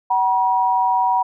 sine tone pair together, 755.3 / 961 Hz, F#5 / B5, +35 / -48 cents, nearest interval major third, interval 417 cents, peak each -19 / -16 dBFS, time 0.1-1.23 s, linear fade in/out 10 ms, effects none

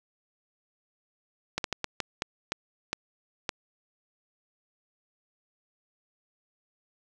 slowing click train, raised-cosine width 0.2 ms, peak -11 dBFS, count 9, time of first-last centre 1.58-3.492 s, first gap 62 ms, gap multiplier 1.37, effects none

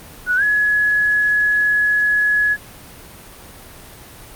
sine tone with pitch glide, 1471 to 1689.7 Hz, F#6 to G#6, -11 to +29 cents, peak -13 dBFS, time 0.26-2.57 s, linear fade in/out 50 ms, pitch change +240 cents, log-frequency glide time 0.36-0.43 s, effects pink hiss -39 dBFS RMS until 4.35 s + Opus 32 kbps

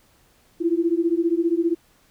sine beating tone pair, 329.6 / 344.6 Hz, E4 / F4, 0 / -23 cents, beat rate 15 Hz, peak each -21 / -21 dBFS, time 0.6-1.75 s, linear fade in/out 20 ms, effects pink hiss -59 dBFS RMS until 2.1 s

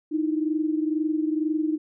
sine tone pair together, 307.5 / 329.6 Hz, D#4 / E4, -20 / 0 cents, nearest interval minor second, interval 120 cents, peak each -23 / -28 dBFS, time 0.11-1.78 s, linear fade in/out 20 ms, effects none

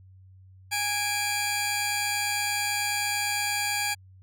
15% pulse tone pair together, 826 / 2349 Hz, G#5 / D7, -10 / 0 cents, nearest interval octave + tritone, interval 1810 cents, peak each -22 dBFS, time 0.71-3.95 s, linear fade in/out 20 ms, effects added 94 Hz sine -49 dBFS peak until 4.22 s

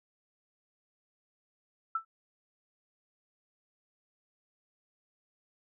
sine tone with exponential decay, 1326 Hz, E6, 10 cents sharp, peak -25 dBFS, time 1.95-2.05 s, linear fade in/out 5 ms, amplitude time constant 21 ms, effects none

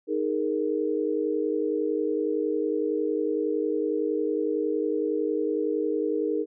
sine chord, D# suspended fourth, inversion none, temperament equal, 311.1 / 415.3 / 466.2 Hz, D#4 / G#4 / A#4, 0 / 0 / 0 cents, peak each -28 dBFS, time 0.07-6.46 s, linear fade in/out 50 ms, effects none

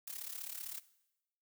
blue noise with amplitude modulation, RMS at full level -41 dBFS, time 0.07-0.8 s, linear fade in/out 5 ms, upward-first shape sine, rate 35.6 Hz, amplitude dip 80%, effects noise-tail reverb RT60 0.9 s tail -18 dB re dry

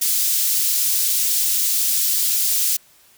white high-pass noise, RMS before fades -19 dBFS, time 0.01-2.77 s, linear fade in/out 10 ms, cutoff 4500 Hz, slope 12 dB/octave, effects white hiss -53 dBFS RMS until 3.17 s

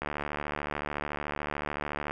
click train, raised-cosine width 0.5 ms, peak -17 dBFS, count 155, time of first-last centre 0.02-2.11 s, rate 73.7 Hz, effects none

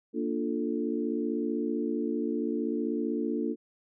sine chord, Bb major seventh, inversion none, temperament equal, 233.1 / 293.7 / 349.2 / 440 Hz, Bb3 / D4 / F4 / A4, 0 / 0 / 0 / 0 cents, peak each -32 / -32 / -34 / -35 dBFS, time 0.13-3.56 s, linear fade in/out 50 ms, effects none

